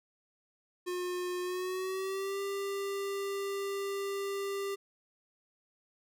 square tone with pitch glide, 359.2 to 396.3 Hz, F4 to G4, +49 to +19 cents, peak -34 dBFS, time 0.86-4.76 s, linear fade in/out 20 ms, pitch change +170 cents, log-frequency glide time 1.41-2.4 s, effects none

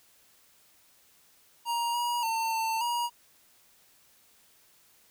square tone with pitch steps, 941 / 957 / 902 / 896 / 954 Hz, A#5 / A#5 / A5 / A5 / A#5, +16 / +45 / +43 / +31 / +40 cents, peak -28 dBFS, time 1.65-3.1 s, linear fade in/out 50 ms, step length 290 ms, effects white hiss -62 dBFS RMS until 5.1 s

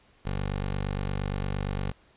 15% pulse tone, 48.66 Hz, G1, 12 cents flat, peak -22 dBFS, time 0.25-1.92 s, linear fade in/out 10 ms, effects pink hiss -61 dBFS RMS until 2.16 s + resampled to 8000 Hz

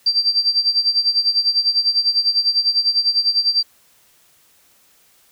sine tone with tremolo, 4699 Hz, D8, in tune, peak -11 dBFS, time 0.06-3.63 s, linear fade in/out 5 ms, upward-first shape sine, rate 10 Hz, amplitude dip 80%, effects white hiss -55 dBFS RMS until 5.31 s

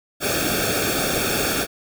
pink noise with comb filter, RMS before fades -22 dBFS, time 0.2-1.67 s, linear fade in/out 50 ms, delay 1 ms, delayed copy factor -0.9, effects none

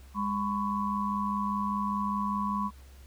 sine tone cluster, 203.5 / 1005 / 1110 Hz, G#3 / B5 / C#6, -35 / +30 / +2 cents, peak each -31 / -32 / -33 dBFS, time 0.14-2.71 s, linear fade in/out 50 ms, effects added 67 Hz sine -48 dBFS peak until 3.06 s + pink hiss -59 dBFS RMS until 3.06 s

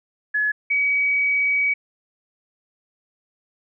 sine tone pair in turn, 1700 / 2269 Hz, G#6 / C#7, +40 / +40 cents, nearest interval perfect fourth, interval 500 cents, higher second, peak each -18 / -17 dBFS, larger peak second, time 0.34-0.52 / 0.7-1.74 s, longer second, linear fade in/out 10 ms, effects none

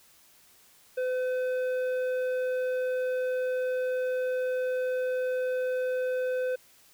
triangle tone with tanh clipping, 508 Hz, B4, 49 cents sharp, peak -28 dBFS, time 0.97-6.56 s, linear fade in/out 10 ms, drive 13 dB, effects white hiss -59 dBFS RMS until 6.93 s

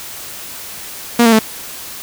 sawtooth tone with pitch steps, 236.8 / 228.1 / 219.7 Hz, A#3 / A#3 / A3, +27 / -37 / -2 cents, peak -3 dBFS, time 1.19-1.391 s, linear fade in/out 5 ms, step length 67 ms, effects white hiss -30 dBFS RMS until 2.02 s

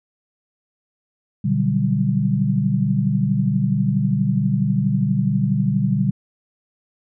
sine chord, G major seventh, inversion first, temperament just, 122.5 / 147 / 183.75 / 196 Hz, B2 / D3 / F#3 / G3, -14 / +2 / -12 / 0 cents, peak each -22 / -21 / -25 / -20 dBFS, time 1.44-6.11 s, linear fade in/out 10 ms, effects none

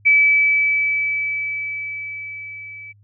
sine tone with level ramp, 2300 Hz, D7, 37 cents flat, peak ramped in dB -9 to -34 dBFS, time 0.05-2.93 s, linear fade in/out 20 ms, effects added 102 Hz sine -49 dBFS peak until 3.03 s

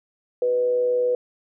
sine tone with frequency modulation, 493.9 Hz, B4, in tune, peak -18 dBFS, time 0.42-1.15 s, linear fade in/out 2 ms, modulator 121 Hz, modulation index 0.26, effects none

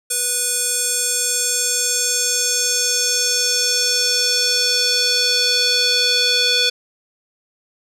square tone with band-pass filter sweep, 491.9 Hz, B4, 7 cents flat, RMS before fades -18 dBFS, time 0.1-6.7 s, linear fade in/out 10 ms, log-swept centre 9000 to 4000 Hz, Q 2.9, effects none

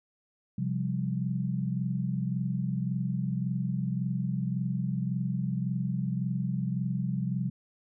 sine chord, C suspended fourth, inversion none, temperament just, 130.81 / 174.42 / 196.22 Hz, C3 / F3 / G3, 0 / -2 / +2 cents, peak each -31 / -32 / -33 dBFS, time 0.58-7.5 s, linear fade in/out 5 ms, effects none

